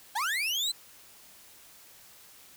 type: linear sweep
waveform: 35% pulse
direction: up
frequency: 765 to 4126 Hz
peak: -26 dBFS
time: 0.15-0.72 s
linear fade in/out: 10 ms
effects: white hiss -54 dBFS RMS until 2.56 s